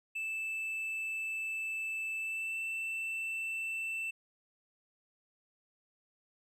triangle tone with pitch glide, 2637 to 2665 Hz, E7 to E7, 0 to +18 cents, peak -33 dBFS, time 0.15-4.11 s, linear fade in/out 10 ms, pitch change +18 cents, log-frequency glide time 2.18-2.59 s, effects none

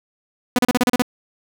sawtooth tone bursts, 247.4 Hz, B3, 3 cents sharp, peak -9 dBFS, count 8, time 0.56-1.021 s, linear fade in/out 2 ms, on 27 ms, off 35 ms, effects none

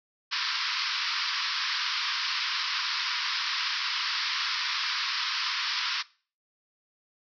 white band-pass noise, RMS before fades -30 dBFS, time 0.31-6.03 s, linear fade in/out 20 ms, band 960 to 5400 Hz, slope 96 dB/octave, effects noise-tail reverb RT60 0.4 s tail -21 dB re dry

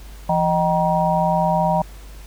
sine tone cluster, 169.7 / 620 / 772 / 949 Hz, F3 / D#5 / G5 / A#5, -49 / -6 / -27 / +31 cents, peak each -21 dBFS, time 0.29-1.82 s, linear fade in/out 5 ms, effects added 50 Hz sine -36 dBFS peak until 2.26 s + pink hiss -46 dBFS RMS until 2.26 s

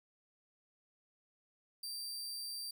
sawtooth tone, 4692 Hz, D8, 2 cents flat, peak -38 dBFS, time 1.83-2.71 s, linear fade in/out 5 ms, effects none

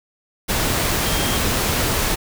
sine tone in noise, 3204 Hz, G7, 37 cents sharp, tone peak -29 dBFS, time 1.04-1.39 s, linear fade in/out 20 ms, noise pink, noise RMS -20 dBFS, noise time 0.48-2.16 s, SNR -12 dB, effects none

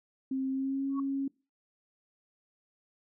sine tone with pitch glide, 265.3 to 273.7 Hz, C4 to C#4, +24 to -22 cents, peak -29 dBFS, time 0.31-1.28 s, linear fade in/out 5 ms, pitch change +54 cents, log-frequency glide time 0.5-0.86 s
sine tone with exponential growth, 1112 Hz, C#6, 5 cents sharp, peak -34 dBFS, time 0.89-1 s, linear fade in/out 5 ms, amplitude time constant 22 ms
effects noise-tail reverb RT60 0.3 s tail -23 dB re dry

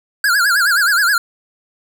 square tone with vibrato, 1521 Hz, F#6, 47 cents sharp, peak -12 dBFS, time 0.24-1.18 s, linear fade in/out 2 ms, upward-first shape sine, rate 9.5 Hz, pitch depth 180 cents each way, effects none

